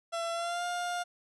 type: tone with pitch glide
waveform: 30% pulse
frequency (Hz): 673 to 706.5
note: E5 to F5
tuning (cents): +36 to +20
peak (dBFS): -29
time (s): 0.12-1.04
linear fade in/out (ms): 20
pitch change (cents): +84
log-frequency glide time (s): 0.32-0.65
effects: resampled to 24000 Hz